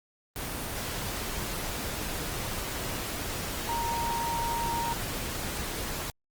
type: tone in noise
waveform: sine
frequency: 932.3 Hz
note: A#5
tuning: in tune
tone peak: -29 dBFS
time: 3.69-4.93 s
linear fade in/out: 0 ms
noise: pink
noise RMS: -34 dBFS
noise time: 0.36-6.1 s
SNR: +2 dB
effects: Opus 24 kbps